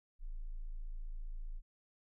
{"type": "tone", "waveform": "sine", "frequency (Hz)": 27.5, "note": "A0", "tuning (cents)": 0, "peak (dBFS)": -39, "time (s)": [0.19, 1.62], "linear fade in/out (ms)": 50, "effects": []}